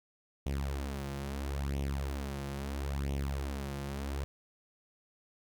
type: tone with flanger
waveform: sawtooth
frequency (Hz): 69.3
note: C#2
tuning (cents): 0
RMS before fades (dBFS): -36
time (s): 0.46-4.24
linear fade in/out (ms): 0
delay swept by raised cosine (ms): 0.32 to 5.82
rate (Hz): 0.75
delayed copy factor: +0.7
effects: none